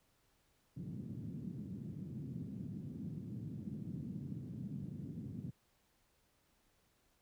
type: band-pass noise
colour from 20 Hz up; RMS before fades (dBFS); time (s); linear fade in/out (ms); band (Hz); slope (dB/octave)
white; -45; 0.76-5.51; 10; 110 to 220; 24
effects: pink hiss -75 dBFS RMS until 7.21 s